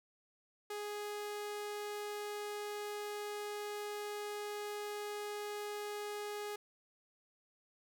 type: tone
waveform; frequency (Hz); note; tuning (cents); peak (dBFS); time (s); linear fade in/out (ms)
sawtooth; 415.3; G#4; 0; -36; 0.7-6.56; 5
effects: none